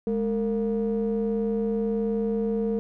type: ring-modulated tone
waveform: triangle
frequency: 124.1 Hz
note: B2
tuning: 9 cents sharp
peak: -18 dBFS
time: 0.07-2.79 s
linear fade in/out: 0 ms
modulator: 333 Hz
effects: none